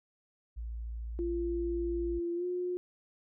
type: tone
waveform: sine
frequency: 57 Hz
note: A#1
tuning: 38 cents flat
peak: -36 dBFS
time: 0.56-2.2 s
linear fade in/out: 20 ms
type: tone with pitch glide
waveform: sine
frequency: 343.1 to 358.9 Hz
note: F4 to F4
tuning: -31 to +47 cents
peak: -31 dBFS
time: 1.19-2.77 s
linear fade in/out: 0 ms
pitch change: +78 cents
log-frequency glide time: 2.35-2.45 s
effects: none